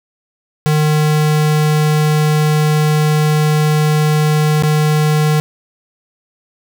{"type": "tone with dropouts", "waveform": "square", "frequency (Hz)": 152.4, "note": "D#3", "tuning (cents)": -36, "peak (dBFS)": -11, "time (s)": [0.66, 5.4], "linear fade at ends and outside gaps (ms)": 0, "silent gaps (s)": [4.624, 4.635], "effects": []}